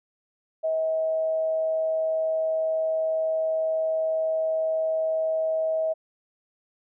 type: tone with amplitude modulation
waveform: sine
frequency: 639 Hz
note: D#5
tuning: 46 cents sharp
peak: -21 dBFS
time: 0.63-5.94 s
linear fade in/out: 20 ms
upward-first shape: sine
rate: 152 Hz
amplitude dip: 25%
effects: none